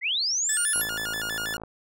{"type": "linear sweep", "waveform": "sine", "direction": "up", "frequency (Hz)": [1910, 11840], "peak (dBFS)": -23, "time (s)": [0.01, 0.86], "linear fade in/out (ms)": 50}
{"type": "tone with vibrato", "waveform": "sawtooth", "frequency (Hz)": 1575, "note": "G6", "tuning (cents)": 8, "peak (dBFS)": -25, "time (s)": [0.49, 1.57], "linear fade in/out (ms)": 2, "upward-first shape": "square", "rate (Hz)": 6.2, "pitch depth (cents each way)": 170}
{"type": "click train", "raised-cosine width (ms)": 1, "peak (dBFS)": -24, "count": 49, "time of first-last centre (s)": [0.76, 1.636], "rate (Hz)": 54.8}
{"effects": []}